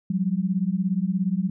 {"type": "beating tone pair", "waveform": "sine", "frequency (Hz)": [178.8, 195.8], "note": ["F3", "G3"], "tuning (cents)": [41, -2], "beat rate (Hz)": 17, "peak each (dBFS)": -24, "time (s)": [0.1, 1.5], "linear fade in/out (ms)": 5, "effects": []}